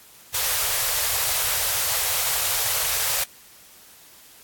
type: band-stop noise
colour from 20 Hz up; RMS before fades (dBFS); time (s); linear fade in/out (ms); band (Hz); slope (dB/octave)
white; -23; 0.34-3.24; 5; 130 to 450; 48
effects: white hiss -49 dBFS RMS until 4.43 s + AAC 64 kbps